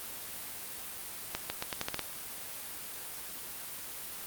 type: accelerating click train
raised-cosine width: 0.2 ms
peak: -14 dBFS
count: 8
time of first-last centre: 1.35-1.993 s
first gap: 150 ms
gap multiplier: 0.83
effects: white hiss -42 dBFS RMS until 4.26 s + Opus 32 kbps